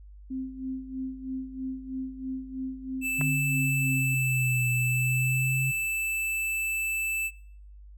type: tone with tremolo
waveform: sine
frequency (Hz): 261.6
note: C4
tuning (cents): 0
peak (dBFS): -29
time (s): 0.3-4.15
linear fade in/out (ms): 10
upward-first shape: sine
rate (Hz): 3.1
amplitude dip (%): 70
type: tone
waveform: square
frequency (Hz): 2640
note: E7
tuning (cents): +2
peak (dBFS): -28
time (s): 3.01-7.31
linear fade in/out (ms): 50
type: linear two-way sweep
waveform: sine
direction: down then up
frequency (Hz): 147 to 123.47 to 133.8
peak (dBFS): -25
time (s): 3.18-5.72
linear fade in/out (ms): 20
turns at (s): 4.7
type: clicks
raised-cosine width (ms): 0.5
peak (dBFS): -21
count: 2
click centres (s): 3.211 / 3.214
effects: noise-tail reverb RT60 0.6 s tail -21 dB re dry + added 50 Hz sine -45 dBFS peak until 7.97 s